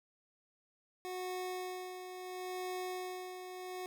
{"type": "tone with tremolo", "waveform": "25% pulse", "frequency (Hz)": 366.9, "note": "F#4", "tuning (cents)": -15, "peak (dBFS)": -34, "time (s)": [1.05, 3.86], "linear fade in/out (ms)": 0, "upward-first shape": "sine", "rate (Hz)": 0.73, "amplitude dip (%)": 55, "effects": []}